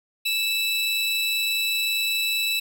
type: tone pair together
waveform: 45% pulse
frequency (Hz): 2631 / 3934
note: E7 / B7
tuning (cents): -4 / -7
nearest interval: perfect fifth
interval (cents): 697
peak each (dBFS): -25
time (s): 0.25-2.6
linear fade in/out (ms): 10
effects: none